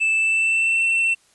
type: tone with pitch glide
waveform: triangle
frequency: 2637 to 2694 Hz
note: E7 to E7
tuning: 0 to +37 cents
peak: -15 dBFS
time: 0-1.15 s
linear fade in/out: 20 ms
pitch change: +37 cents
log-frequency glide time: 0.14-0.84 s
effects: white hiss -58 dBFS RMS until 1.34 s + resampled to 24000 Hz